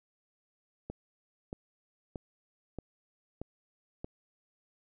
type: click train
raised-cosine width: 2 ms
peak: -25 dBFS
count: 6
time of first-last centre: 0.9-4.045 s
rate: 1.59 Hz
effects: none